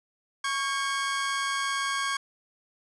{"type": "tone pair together", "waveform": "sawtooth", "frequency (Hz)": [1108.7, 1614.3], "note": ["C#6", "G#6"], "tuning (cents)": [0, -50], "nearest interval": "perfect fifth", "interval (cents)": 650, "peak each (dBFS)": [-25, -27], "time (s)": [0.44, 2.17], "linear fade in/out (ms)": 5, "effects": ["resampled to 22050 Hz", "9-bit"]}